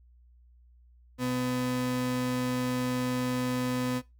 35% pulse tone pair together, 125.8 / 251.6 Hz, B2 / B3, +32 / +32 cents, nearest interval octave, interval 1200 cents, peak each -33 / -28 dBFS, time 1.18-4.02 s, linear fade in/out 50 ms, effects noise-tail reverb RT60 0.2 s tail -18 dB re dry + added 60 Hz sine -55 dBFS peak until 4.19 s

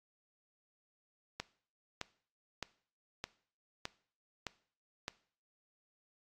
click train, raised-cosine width 0.2 ms, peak -20 dBFS, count 7, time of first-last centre 1.4-5.081 s, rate 1.63 Hz, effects noise-tail reverb RT60 0.5 s tail -19 dB re dry + AAC 64 kbps

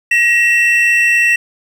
triangle tone pair together, 1899 / 2686 Hz, A#6 / E7, +32 / +32 cents, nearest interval tritone, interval 600 cents, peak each -10 dBFS, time 0.11-1.36 s, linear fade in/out 5 ms, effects none

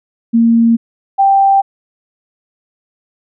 sine tone pair in turn, 230.6 / 785.1 Hz, A#3 / G5, -19 / +2 cents, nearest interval octave + major sixth, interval 2121 cents, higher second, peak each -6 dBFS, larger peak neither, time 0.33-0.77 / 1.18-1.62 s, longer neither, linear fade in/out 20 ms, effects none

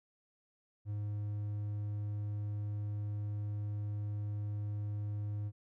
triangle tone, 103.83 Hz, G#2, in tune, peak -33 dBFS, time 0.85-5.52 s, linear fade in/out 50 ms, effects none

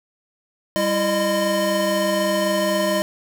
square tone cluster, 196 / 332.7 / 612 / 1025 Hz, G3 / E4 / D#5 / C6, 0 / +16 / -29 / -36 cents, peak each -26 / -27 / -21 / -29 dBFS, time 0.76-3.02 s, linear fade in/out 0 ms, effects none

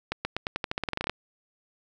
accelerating click train, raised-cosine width 0.3 ms, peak -12 dBFS, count 16, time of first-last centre 0.12-1.096 s, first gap 130 ms, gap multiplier 0.89, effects none

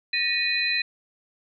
sine tone cluster, 1813 / 1909 / 2478 / 4044 Hz, A#6 / A#6 / D#7 / B7, -49 / +41 / -8 / +40 cents, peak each -32 / -30 / -25 / -26 dBFS, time 0.13-0.82 s, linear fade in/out 5 ms, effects none

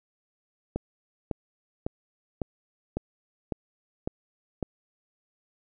click train, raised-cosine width 2 ms, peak -15 dBFS, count 8, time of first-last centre 0.76-4.627 s, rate 1.81 Hz, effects none

